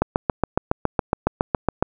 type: click train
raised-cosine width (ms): 1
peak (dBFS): -3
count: 14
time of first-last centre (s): 0.02-1.826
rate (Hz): 7.2
effects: none